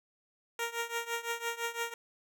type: tone with tremolo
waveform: 10% pulse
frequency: 466.2 Hz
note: A#4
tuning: in tune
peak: -22 dBFS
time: 0.59-1.94 s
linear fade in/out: 2 ms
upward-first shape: triangle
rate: 5.9 Hz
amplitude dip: 90%
effects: none